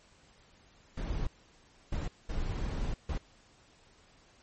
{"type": "noise bursts at uneven times", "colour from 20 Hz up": "brown", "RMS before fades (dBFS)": -33, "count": 4, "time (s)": [[0.97, 1.27], [1.92, 2.08], [2.29, 2.94], [3.09, 3.18]], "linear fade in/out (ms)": 5, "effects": ["pink hiss -62 dBFS RMS until 4.42 s", "MP3 32 kbps"]}